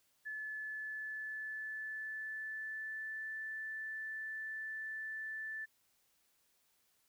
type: tone with pitch glide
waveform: sine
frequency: 1728 to 1757.2 Hz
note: A6 to A6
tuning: -32 to -3 cents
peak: -40 dBFS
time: 0.25-5.66 s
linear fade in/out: 20 ms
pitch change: +29 cents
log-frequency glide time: 0.56-3.31 s
effects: white hiss -75 dBFS RMS until 7.08 s